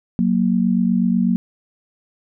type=tone pair together; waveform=sine; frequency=185.01 / 233.1 Hz; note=F#3 / A#3; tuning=0 / 0 cents; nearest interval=major third; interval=400 cents; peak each=-17 dBFS; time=0.19-1.36 s; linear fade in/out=0 ms; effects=none